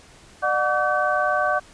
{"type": "tone cluster", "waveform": "sine", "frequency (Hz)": [601, 733, 1147, 1529], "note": ["D5", "F#5", "D6", "G6"], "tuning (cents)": [40, -16, -41, -44], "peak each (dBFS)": -24, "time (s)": [0.42, 1.6], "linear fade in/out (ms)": 20, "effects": ["pink hiss -49 dBFS RMS until 1.73 s", "resampled to 22050 Hz"]}